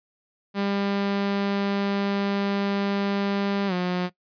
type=tone with pitch glide; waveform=sawtooth; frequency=199.6 to 179.89 Hz; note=G3 to F#3; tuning=+32 to -48 cents; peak=-19 dBFS; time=0.54-4.1 s; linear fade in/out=50 ms; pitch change=-180 cents; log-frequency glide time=3.67-3.73 s; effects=noise-tail reverb RT60 0.1 s tail -20 dB re dry + resampled to 11025 Hz